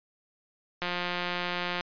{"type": "click train", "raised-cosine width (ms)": 0.3, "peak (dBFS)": -15, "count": 176, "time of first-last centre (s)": [0.82, 1.809], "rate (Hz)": 177, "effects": ["resampled to 11025 Hz"]}